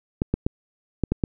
clicks, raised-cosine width 3 ms, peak -8 dBFS, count 6, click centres 0.219 / 0.34 / 0.465 / 1.037 / 1.12 / 1.238 s, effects none

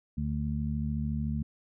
harmonic tone, 73.7 Hz, D2, 7 cents sharp, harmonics 1 / 2 / 3, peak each -33 / -33 / -33 dBFS, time 0.17-1.43 s, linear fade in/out 10 ms, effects none

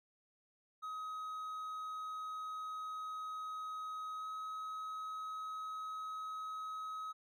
triangle tone with pitch glide, 1266 to 1274.1 Hz, D#6 to D#6, +30 to +41 cents, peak -39 dBFS, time 0.82-7.13 s, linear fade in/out 20 ms, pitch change +11 cents, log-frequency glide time 4.17-4.26 s, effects none

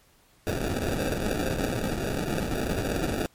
blue noise with sample-and-hold, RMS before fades -28 dBFS, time 0.47-3.26 s, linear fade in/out 0 ms, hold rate 1050 Hz, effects pink hiss -61 dBFS RMS until 3.34 s + MP3 64 kbps

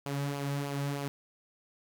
sawtooth tone with flanger, 141.3 Hz, C#3, 34 cents sharp, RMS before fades -34 dBFS, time 0.06-1.08 s, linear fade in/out 0 ms, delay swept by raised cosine 0.51 to 2.91 ms, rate 3.2 Hz, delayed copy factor -0.5, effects none

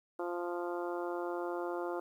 harmonic tone, 174.61 Hz, F3, in tune, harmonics 2 / 3 / 4 / 5 / 6 / 7 / 8, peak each -37 / -41 / -43 / -45 / -47 / -48 / -49 dBFS, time 0.19-2 s, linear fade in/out 5 ms, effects 11-bit

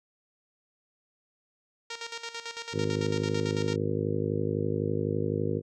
5% pulse tone with tremolo, 463.6 Hz, A#4, 10 cents flat, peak -23 dBFS, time 1.9-3.76 s, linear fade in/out 5 ms, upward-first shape square, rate 9 Hz, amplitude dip 70%
harmonic tone, 51.91 Hz, G#1, in tune, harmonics 2 / 3 / 4 / 5 / 6 / 7 / 8 / 9 / 10, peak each -33 / -33 / -39 / -35 / -40 / -34 / -36 / -33 / -44 dBFS, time 2.72-5.62 s, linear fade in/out 50 ms
effects resampled to 22050 Hz

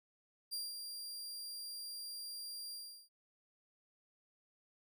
sawtooth tone with ADSR envelope, 4765 Hz, D8, 24 cents sharp, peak -35 dBFS, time 0.51-3.09 s, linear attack 25 ms, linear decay 190 ms, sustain -6 dB, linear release 360 ms, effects none

